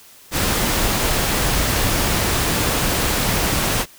pink noise, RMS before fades -19 dBFS, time 0.31-3.86 s, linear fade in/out 50 ms, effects white hiss -46 dBFS RMS until 3.98 s

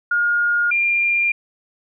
sine tone pair in turn, 1424 / 2395 Hz, F6 / D7, +33 / +33 cents, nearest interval major sixth, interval 900 cents, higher second, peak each -15 dBFS, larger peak neither, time 0.11-0.71 / 0.71-1.32 s, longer second, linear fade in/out 5 ms, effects none

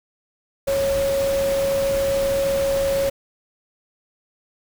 sine tone in noise, 550 Hz, C#5, 14 cents flat, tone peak -18 dBFS, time 0.67-3.1 s, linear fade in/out 10 ms, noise pink, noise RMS -30 dBFS, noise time 0.67-3.1 s, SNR +9 dB, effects none

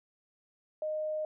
sine tone, 617 Hz, D#5, 15 cents flat, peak -31 dBFS, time 0.82-1.25 s, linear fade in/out 2 ms, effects none

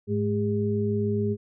sine tone cluster, 105.1 / 212.2 / 405.5 Hz, G#2 / G#3 / G#4, +21 / +38 / -41 cents, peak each -27 dBFS, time 0.07-1.37 s, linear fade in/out 50 ms, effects none

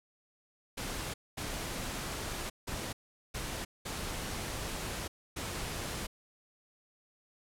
pink noise bursts at uneven times, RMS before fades -38 dBFS, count 6, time 0.77-1.14 / 1.37-2.5 / 2.67-2.93 / 3.34-3.65 / 3.85-5.08 / 5.36-6.07 s, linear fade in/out 10 ms, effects low-pass 12000 Hz 12 dB/octave

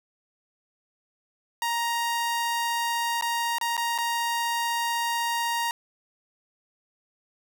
sawtooth tone with dropouts, 936 Hz, A#5, 7 cents sharp, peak -21 dBFS, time 1.62-5.71 s, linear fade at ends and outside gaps 1 ms, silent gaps 3.211-3.223 / 3.584-3.612 / 3.768-3.777 / 3.979-3.985 s, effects none

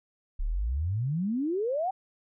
sine exponential sweep, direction up, 32.05 to 788 Hz, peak -26 dBFS, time 0.39-1.91 s, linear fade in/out 10 ms, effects none

